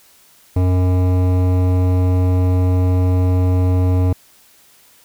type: tone with hard clipping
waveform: sine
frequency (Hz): 91.3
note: F#2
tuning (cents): -23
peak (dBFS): -14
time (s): 0.56-4.13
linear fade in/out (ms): 5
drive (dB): 15
effects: white hiss -50 dBFS RMS until 5.04 s